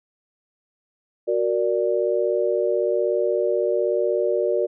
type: chord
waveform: sine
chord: Gb augmented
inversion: none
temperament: equal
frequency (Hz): 370 / 466.2 / 587.3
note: Gb4 / Bb4 / D5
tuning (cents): 0 / 0 / 0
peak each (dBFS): -23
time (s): 1.27-4.67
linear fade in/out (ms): 20
effects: none